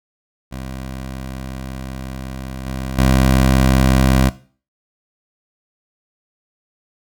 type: tone with level steps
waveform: 15% pulse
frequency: 65.41 Hz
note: C2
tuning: in tune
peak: -21 / -17 / -5 dBFS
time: 0.51-4.3 s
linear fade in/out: 20 ms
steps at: 2.66 / 2.98 s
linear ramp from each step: 10 ms
effects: noise-tail reverb RT60 0.4 s tail -17 dB re dry